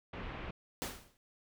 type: low-pass noise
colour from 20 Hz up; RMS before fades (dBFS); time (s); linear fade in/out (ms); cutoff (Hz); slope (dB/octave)
pink; -43; 0.13-0.51; 5; 2900; 24
type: noise with exponential decay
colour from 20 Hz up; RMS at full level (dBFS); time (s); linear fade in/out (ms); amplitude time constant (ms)
pink; -35; 0.82-1.17; 0; 75
effects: none